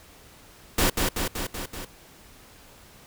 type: noise with echo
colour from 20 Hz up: pink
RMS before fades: -21 dBFS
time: 0.78-0.9 s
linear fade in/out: 5 ms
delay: 190 ms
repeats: 5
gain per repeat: -3 dB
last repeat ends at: 1.85 s
effects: pink hiss -51 dBFS RMS until 3.06 s